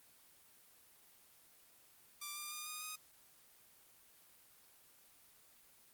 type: tone with pitch steps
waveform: 5% pulse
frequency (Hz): 1178 / 1195.1 / 1212.5 / 1230.2 / 1248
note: D6 / D6 / D#6 / D#6 / D#6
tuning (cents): +5 / +30 / -45 / -20 / +5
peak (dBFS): -32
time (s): 2.21-2.96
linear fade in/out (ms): 10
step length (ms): 150
effects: white hiss -65 dBFS RMS until 5.93 s + Opus 24 kbps